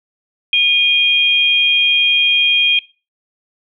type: tone pair together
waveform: sine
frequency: 2458 / 3226 Hz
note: D#7 / G7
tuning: -22 / +49 cents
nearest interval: perfect fourth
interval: 471 cents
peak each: -12 dBFS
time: 0.53-2.79 s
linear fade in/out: 2 ms
effects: noise-tail reverb RT60 0.3 s tail -20 dB re dry